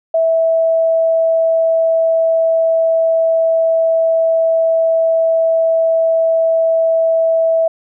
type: tone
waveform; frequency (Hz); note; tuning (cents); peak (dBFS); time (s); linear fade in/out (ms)
sine; 654; E5; -14; -10; 0.14-7.68; 5
effects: none